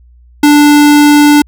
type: tone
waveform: square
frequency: 293.7 Hz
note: D4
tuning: in tune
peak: -3 dBFS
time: 0.43-1.42 s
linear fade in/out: 5 ms
effects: added 60 Hz sine -38 dBFS peak until 1.47 s